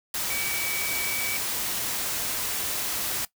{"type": "tone in noise", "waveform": "sine", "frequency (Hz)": 2282, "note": "C#7", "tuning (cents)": 50, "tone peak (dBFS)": -31, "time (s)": [0.3, 1.37], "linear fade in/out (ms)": 2, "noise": "white", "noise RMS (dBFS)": -29, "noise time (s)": [0.14, 3.25], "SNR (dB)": -5, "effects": ["noise-tail reverb RT60 0.1 s tail -18 dB re dry"]}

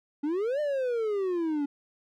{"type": "exponential two-way sweep", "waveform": "triangle", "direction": "up then down", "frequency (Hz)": [280, 608, 280], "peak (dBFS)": -24, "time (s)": [0.23, 1.66], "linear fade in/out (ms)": 10, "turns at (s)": 0.6, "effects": []}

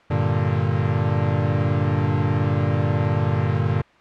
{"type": "chord", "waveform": "40% pulse", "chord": "G minor", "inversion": "none", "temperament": "equal", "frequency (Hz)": [98, 116.54, 146.83], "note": ["G2", "Bb2", "D3"], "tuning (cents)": [0, 0, 0], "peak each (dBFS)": -22, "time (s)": [0.1, 3.82], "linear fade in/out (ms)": 10, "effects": ["white hiss -52 dBFS RMS until 4 s", "low-pass 2000 Hz 12 dB/octave"]}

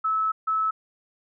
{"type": "tone pair in turn", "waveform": "sine", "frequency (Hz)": [1301, 1301], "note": ["E6", "E6"], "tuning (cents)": [-23, -23], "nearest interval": "unison", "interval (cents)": 0, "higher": "neither", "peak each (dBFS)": -21, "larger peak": "neither", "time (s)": [[0.04, 0.32], [0.47, 0.71]], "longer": "first", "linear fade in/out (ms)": 10, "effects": []}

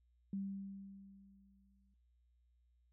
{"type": "tone with exponential decay", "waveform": "sine", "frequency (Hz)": 196, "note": "G3", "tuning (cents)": 0, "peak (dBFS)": -37, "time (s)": [0.33, 1.94], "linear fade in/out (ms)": 2, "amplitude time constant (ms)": 350, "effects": ["noise-tail reverb RT60 0.4 s tail -24 dB re dry", "added 60 Hz sine -70 dBFS peak until 2.92 s"]}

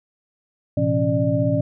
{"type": "tone cluster", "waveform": "sine", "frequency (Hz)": [112.4, 128, 167.7, 277.1, 596], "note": ["A2", "C3", "E3", "C#4", "D5"], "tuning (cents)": [37, -38, 30, -1, 25], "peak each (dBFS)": [-23, -24, -25, -23, -22], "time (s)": [0.77, 1.61], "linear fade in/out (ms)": 5, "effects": []}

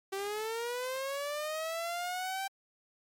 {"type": "linear sweep", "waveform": "sawtooth", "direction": "up", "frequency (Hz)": [384.2, 784], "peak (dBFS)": -30, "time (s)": [0.12, 2.48], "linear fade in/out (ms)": 10, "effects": ["MP3 64 kbps"]}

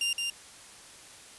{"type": "tone with echo", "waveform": "sawtooth", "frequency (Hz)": 2794, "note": "F7", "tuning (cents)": 0, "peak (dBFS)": -23, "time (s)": [0.01, 0.13], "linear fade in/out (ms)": 2, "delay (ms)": 170, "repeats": 1, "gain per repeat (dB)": -3, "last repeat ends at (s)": 0.3, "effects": ["white hiss -50 dBFS RMS until 1.38 s", "resampled to 24000 Hz"]}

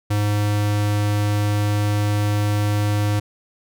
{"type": "tone", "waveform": "square", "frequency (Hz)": 103.83, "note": "G#2", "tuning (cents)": 0, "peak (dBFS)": -18, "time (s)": [0.1, 3.2], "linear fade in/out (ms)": 10, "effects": []}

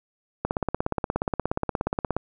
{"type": "click train", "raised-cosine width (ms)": 1, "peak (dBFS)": -10, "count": 30, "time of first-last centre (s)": [0.45, 2.166], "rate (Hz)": 16.9, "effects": []}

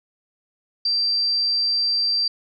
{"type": "tone", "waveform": "sine", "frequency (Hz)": 4699, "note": "D8", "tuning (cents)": 0, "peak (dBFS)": -18, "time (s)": [0.85, 2.28], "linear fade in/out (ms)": 5, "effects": []}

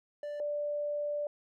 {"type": "tone pair in turn", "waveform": ["triangle", "sine"], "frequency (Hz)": [587.3, 587.3], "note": ["D5", "D5"], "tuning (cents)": [0, 0], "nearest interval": "unison", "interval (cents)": 0, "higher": "neither", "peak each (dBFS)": [-34, -31], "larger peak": "second", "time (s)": [[0.23, 0.4], [0.4, 1.27]], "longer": "second", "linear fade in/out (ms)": 2, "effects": []}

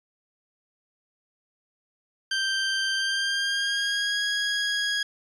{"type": "tone with pitch glide", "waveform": "20% pulse", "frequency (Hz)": [1568, 1653.6], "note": ["G6", "G#6"], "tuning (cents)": [0, -8], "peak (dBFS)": -19, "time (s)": [2.31, 5.03], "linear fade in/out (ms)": 5, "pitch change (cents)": 92, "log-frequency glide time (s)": [2.95, 4.22], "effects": ["resampled to 22050 Hz"]}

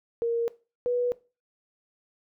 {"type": "tone pair in turn", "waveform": "sine", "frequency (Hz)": [466.2, 488.8], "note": ["A#4", "B4"], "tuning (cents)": [0, -18], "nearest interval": "minor second", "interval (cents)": 82, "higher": "second", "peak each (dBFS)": -23, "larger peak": "neither", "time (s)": [[0.22, 0.48], [0.86, 1.12]], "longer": "neither", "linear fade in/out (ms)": 0, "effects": ["noise-tail reverb RT60 0.3 s tail -19 dB re dry"]}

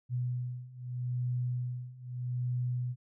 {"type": "beating tone pair", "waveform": "sine", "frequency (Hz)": [123.47, 124.27], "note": ["B2", "B2"], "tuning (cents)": [0, 11], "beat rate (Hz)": 0.8, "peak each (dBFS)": [-36, -34], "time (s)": [0.09, 2.96], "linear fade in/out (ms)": 50, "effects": []}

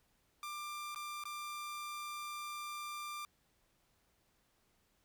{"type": "tone with dropouts", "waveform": "sawtooth", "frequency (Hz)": 1188, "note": "D6", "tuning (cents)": 20, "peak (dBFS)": -38, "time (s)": [0.43, 3.25], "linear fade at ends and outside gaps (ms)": 1, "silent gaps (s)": [[0.947, 0.959], [1.238, 1.254]], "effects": ["pink hiss -75 dBFS RMS until 5.04 s"]}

